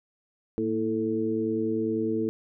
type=harmonic tone with a mistuned harmonic; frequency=110 Hz; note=A2; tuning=in tune; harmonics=1 / 2 / 3 / 4; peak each=-39 / -30 / -28 / -29 dBFS; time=0.58-2.29 s; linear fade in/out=0 ms; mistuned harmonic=2; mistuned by=+60 cents; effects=none